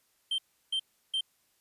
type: tone bursts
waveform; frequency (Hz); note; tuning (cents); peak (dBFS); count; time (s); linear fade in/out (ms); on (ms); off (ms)
triangle; 3136; G7; 0; -26; 3; 0.31-1.209; 5; 73; 340
effects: white hiss -71 dBFS RMS until 1.6 s + resampled to 32000 Hz